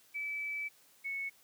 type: tone pair in turn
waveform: sine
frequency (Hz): 2305 / 2207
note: D7 / C#7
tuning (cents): -33 / -8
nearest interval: minor second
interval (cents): 75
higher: first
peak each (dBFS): -35 / -35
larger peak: neither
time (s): 0.14-0.69 / 1.04-1.3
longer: first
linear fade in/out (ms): 20
effects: white hiss -64 dBFS RMS until 1.43 s + high-pass 100 Hz 12 dB/octave